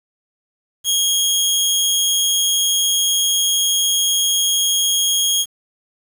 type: tone with amplitude modulation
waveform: 20% pulse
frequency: 3274 Hz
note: G#7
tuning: 25 cents flat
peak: -8 dBFS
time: 0.84-5.46 s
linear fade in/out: 50 ms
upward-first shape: sine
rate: 187 Hz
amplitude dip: 35%
effects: 7-bit